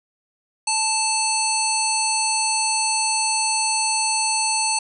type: harmonic tone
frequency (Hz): 880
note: A5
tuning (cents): 0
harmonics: 1 / 3 / 5 / 7 / 9 / 10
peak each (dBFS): -24 / -27 / -25 / -28 / -28 / -25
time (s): 0.67-4.79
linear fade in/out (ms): 5
effects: none